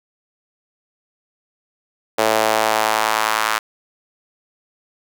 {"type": "tone with high-pass filter sweep", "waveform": "sawtooth", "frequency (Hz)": 109.7, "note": "A2", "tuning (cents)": -5, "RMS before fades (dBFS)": -18, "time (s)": [2.18, 3.59], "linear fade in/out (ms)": 10, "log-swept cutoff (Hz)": [550, 1200], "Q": 1.8, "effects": []}